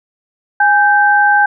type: tone pair together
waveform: sine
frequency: 824 / 1560 Hz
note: G#5 / G6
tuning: -14 / -9 cents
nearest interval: major seventh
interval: 1105 cents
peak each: -10 dBFS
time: 0.6-1.46 s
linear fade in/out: 5 ms
effects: none